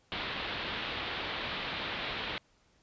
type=low-pass noise; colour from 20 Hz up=white; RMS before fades=-37 dBFS; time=0.12-2.38 s; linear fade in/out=0 ms; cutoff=3900 Hz; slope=48 dB/octave; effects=pink hiss -68 dBFS RMS until 2.82 s + resampled to 16000 Hz